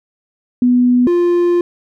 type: tone pair in turn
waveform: sine / triangle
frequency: 246.9 / 349.4 Hz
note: B3 / F4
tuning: 0 / +1 cents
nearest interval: tritone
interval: 601 cents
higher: second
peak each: -8 dBFS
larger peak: neither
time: 0.62-1.07 / 1.07-1.61 s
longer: second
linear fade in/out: 2 ms
effects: none